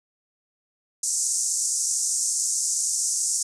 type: band-pass noise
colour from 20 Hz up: pink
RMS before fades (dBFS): -25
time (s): 1.03-3.43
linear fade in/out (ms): 5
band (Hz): 5900 to 9100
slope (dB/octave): 48
effects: none